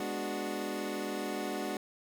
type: chord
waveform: 25% pulse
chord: G# half-diminished seventh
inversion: none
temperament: equal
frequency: 207.7 / 246.9 / 293.7 / 370 Hz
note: G#3 / B3 / D4 / F#4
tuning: 0 / 0 / 0 / 0 cents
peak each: -36 / -39 / -35 / -35 dBFS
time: 0-1.77 s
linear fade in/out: 2 ms
effects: none